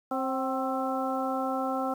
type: harmonic tone with a mistuned harmonic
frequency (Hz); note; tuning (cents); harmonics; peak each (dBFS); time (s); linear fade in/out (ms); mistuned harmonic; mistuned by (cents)
264.9; C4; +22; 1 / 2 / 3 / 4 / 5; -32 / -33 / -32 / -38 / -35; 0.11-1.94; 5; 3; -46
effects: 9-bit